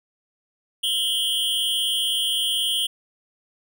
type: tone with amplitude modulation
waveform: square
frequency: 3132 Hz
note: G7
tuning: 2 cents flat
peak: -17 dBFS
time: 0.83-2.87 s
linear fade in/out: 10 ms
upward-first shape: sine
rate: 241 Hz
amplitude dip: 100%
effects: none